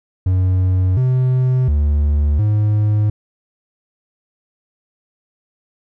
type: tone with pitch steps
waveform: triangle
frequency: 92.6 / 128.2 / 73.2 / 105.6 Hz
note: F#2 / C3 / D2 / G#2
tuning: +2 / -35 / -5 / +29 cents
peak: -10 dBFS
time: 0.26-3.1 s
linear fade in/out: 5 ms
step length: 710 ms
effects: none